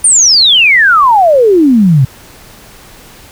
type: exponential sweep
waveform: sine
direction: down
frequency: 9397 to 124.7 Hz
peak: -3 dBFS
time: 0.04-2.05 s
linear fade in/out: 5 ms
effects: pink hiss -36 dBFS RMS until 3.31 s